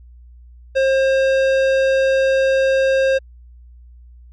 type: tone with tanh clipping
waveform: sine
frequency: 534 Hz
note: C5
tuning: 35 cents sharp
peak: -15 dBFS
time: 0.75-3.19 s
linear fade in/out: 20 ms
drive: 15 dB
effects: added 60 Hz sine -40 dBFS peak until 4.32 s